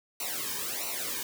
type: noise with flanger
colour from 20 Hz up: white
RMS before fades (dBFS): -34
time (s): 0.2-1.23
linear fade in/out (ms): 2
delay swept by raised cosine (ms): 0.59 to 1.5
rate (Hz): 1.5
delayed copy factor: -0.95
effects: none